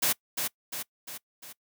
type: noise with echo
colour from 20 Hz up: white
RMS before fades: -25 dBFS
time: 0.02-0.13 s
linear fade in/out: 10 ms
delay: 350 ms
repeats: 4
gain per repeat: -5 dB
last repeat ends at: 1.53 s
effects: noise-tail reverb RT60 0.1 s tail -23 dB re dry + high-pass 100 Hz 12 dB/octave